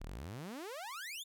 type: exponential sweep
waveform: sawtooth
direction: up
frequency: 31.01 to 3715 Hz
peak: -39 dBFS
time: 0-1.24 s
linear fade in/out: 20 ms
effects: none